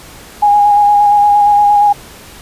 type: tone with vibrato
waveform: sine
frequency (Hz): 823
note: G#5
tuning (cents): -16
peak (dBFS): -5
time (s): 0.42-1.93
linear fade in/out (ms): 10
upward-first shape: square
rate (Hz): 8.6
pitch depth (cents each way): 16
effects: pink hiss -35 dBFS RMS until 2.41 s + resampled to 32000 Hz